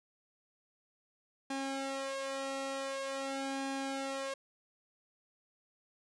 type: tone with flanger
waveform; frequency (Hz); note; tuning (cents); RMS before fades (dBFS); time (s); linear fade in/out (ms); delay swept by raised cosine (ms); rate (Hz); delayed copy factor
sawtooth; 271.3; C#4; -37; -38; 1.5-4.34; 5; 1.2 to 2.15; 0.46; +0.9
effects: resampled to 22050 Hz